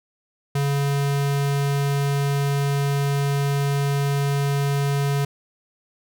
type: tone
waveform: square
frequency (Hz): 140.9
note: C#3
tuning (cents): +29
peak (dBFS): -20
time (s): 0.55-5.25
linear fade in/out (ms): 5
effects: none